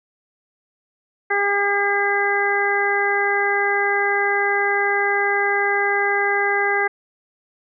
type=harmonic tone; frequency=403.4 Hz; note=G4; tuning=50 cents sharp; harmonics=1 / 2 / 3 / 4 / 5; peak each=-23 / -23 / -28 / -22 / -22 dBFS; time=1.3-6.88 s; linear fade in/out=10 ms; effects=none